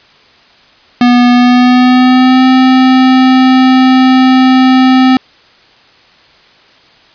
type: tone with pitch glide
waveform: square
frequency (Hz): 244.2 to 258.7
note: B3 to C4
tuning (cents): -19 to -19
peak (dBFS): -4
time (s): 1.01-5.17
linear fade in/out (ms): 2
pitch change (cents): +100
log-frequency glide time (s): 1.31-2.45
effects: white hiss -43 dBFS RMS until 7.14 s + resampled to 11025 Hz